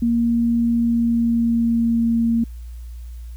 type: tone with pitch glide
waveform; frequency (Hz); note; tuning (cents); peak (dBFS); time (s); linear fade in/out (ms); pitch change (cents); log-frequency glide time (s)
sine; 234 to 230.6; A#3 to A#3; +7 to -19; -15; 0.02-2.44; 5; -26; 0.76-2.2
effects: added 59 Hz sine -31 dBFS peak until 3.36 s + white hiss -56 dBFS RMS until 3.36 s